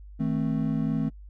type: chord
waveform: triangle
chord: A diminished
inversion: second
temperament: just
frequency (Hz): 158.4 / 220 / 264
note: Eb3 / A3 / C4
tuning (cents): +31 / 0 / +16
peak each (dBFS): -26 / -26 / -27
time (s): 0.19-1.1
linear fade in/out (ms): 20
effects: noise-tail reverb RT60 0.1 s tail -26 dB re dry + added 50 Hz sine -42 dBFS peak until 1.29 s